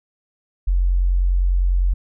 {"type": "tone", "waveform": "sine", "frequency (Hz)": 44.97, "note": "F#1", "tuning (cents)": -49, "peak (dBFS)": -14, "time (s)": [0.67, 1.94], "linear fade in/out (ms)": 10, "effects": []}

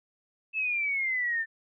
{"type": "exponential sweep", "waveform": "sine", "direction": "down", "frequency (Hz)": [2637, 1777], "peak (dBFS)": -26, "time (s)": [0.53, 1.46], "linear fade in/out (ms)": 50, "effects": []}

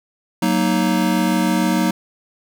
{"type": "chord", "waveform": "square", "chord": "D# minor", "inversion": "first", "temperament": "just", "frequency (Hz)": [186.68, 233.3, 311.1], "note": ["F#3", "A#3", "D#4"], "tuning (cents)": [16, 2, 0], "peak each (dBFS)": [-20, -21, -21], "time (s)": [0.42, 1.91], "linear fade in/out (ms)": 5, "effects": []}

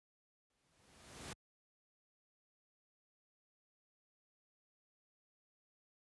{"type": "noise with exponential growth", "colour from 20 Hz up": "pink", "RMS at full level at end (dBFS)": -45, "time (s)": [0.5, 1.33], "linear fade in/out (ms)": 2, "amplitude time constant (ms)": 180, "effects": ["high-pass 60 Hz 12 dB/octave", "resampled to 24000 Hz"]}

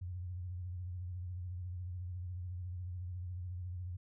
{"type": "tone with vibrato", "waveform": "sine", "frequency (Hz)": 89.7, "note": "F2", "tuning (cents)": 47, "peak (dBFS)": -39, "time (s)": [0.01, 3.97], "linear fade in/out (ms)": 10, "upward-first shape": "triangle", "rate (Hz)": 14, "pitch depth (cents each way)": 85, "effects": []}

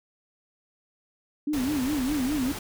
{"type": "tone with vibrato", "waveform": "sine", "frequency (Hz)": 276, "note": "C#4", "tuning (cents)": -7, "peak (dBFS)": -24, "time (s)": [1.47, 2.52], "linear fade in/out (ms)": 5, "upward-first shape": "sine", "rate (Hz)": 4.9, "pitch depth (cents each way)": 180}
{"type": "noise", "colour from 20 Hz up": "pink", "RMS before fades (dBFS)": -35, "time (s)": [1.53, 2.59], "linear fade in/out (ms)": 5}
{"effects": []}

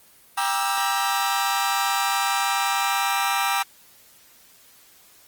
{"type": "chord", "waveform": "sawtooth", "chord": "E half-diminished seventh", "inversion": "first", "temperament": "just", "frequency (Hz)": [791.1, 949.3, 1186.7, 1318.5], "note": ["G5", "Bb5", "D6", "E6"], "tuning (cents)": [16, 31, 18, 0], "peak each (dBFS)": [-21, -23, -24, -24], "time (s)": [0.37, 3.63], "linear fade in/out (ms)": 10, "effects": ["white hiss -53 dBFS RMS until 5.27 s", "Opus 24 kbps"]}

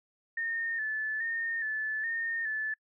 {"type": "tone with vibrato", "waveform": "sine", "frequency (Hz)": 1785, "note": "A6", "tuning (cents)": 24, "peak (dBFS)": -30, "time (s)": [0.37, 2.74], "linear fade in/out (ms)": 5, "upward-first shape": "square", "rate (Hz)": 1.2, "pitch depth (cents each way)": 44, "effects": ["noise-tail reverb RT60 0.1 s tail -26 dB re dry"]}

